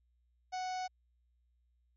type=harmonic tone; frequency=740 Hz; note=F#5; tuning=in tune; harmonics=1 / 2 / 3 / 4 / 5 / 6 / 7 / 8 / 9; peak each=-36 / -51 / -50 / -58 / -58 / -54 / -53 / -56 / -60 dBFS; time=0.52-0.88 s; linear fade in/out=20 ms; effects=added 60 Hz sine -70 dBFS peak until 1.96 s